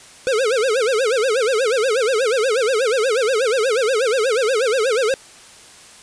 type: tone with vibrato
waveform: square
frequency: 478 Hz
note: A#4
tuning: 43 cents sharp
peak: -16 dBFS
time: 0.27-5.14 s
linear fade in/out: 0 ms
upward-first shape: sine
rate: 8.3 Hz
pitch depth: 230 cents each way
effects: white hiss -43 dBFS RMS until 6.02 s + resampled to 22050 Hz